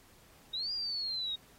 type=linear two-way sweep; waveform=sine; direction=up then down; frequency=3729 to 4874 to 3729 Hz; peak=-33 dBFS; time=0.53-1.36 s; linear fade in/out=10 ms; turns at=0.72 s; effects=pink hiss -61 dBFS RMS until 1.58 s + AAC 48 kbps